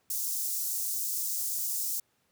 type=high-pass noise; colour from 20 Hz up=white; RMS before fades=-32 dBFS; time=0.1-2 s; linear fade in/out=5 ms; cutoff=5800 Hz; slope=24 dB/octave; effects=pink hiss -72 dBFS RMS until 2.31 s + high-pass 100 Hz 12 dB/octave